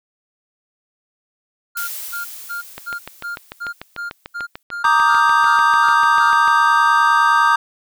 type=tone bursts; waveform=triangle; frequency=1404 Hz; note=F6; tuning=9 cents sharp; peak=-22 dBFS; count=13; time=1.75-6.32 s; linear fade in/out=20 ms; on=130 ms; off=240 ms
type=noise with exponential decay; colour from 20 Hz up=blue; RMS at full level=-26 dBFS; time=1.77-4.63 s; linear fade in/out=2 ms; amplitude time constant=620 ms
type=click train; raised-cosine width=0.3 ms; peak=-14 dBFS; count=26; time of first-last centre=2.78-6.478 s; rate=6.76 Hz
type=chord; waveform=triangle; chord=Eb major seventh; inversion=second; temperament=equal with one note detuned; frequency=932.3 / 1174.7 / 1244.5 / 1577.1 Hz; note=Bb5 / D6 / Eb6 / G6; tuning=0 / 0 / 0 / +10 cents; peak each=-15 dBFS; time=4.84-7.56 s; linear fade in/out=5 ms
effects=none